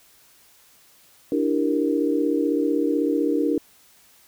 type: chord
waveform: sine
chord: E half-diminished seventh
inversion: third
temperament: equal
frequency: 293.7 / 329.6 / 392 / 466.2 Hz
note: D4 / E4 / G4 / Bb4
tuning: 0 / 0 / 0 / 0 cents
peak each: -22 / -25 / -28 / -25 dBFS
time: 1.32-3.58 s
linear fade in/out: 2 ms
effects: white hiss -55 dBFS RMS until 4.27 s